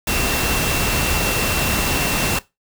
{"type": "tone in noise", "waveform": "sine", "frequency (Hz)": 2700, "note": "E7", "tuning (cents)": 41, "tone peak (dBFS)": -27, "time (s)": [0.07, 2.39], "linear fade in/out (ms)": 5, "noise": "pink", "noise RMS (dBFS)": -20, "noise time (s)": [0.07, 2.39], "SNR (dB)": -10, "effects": ["noise-tail reverb RT60 0.2 s tail -18 dB re dry"]}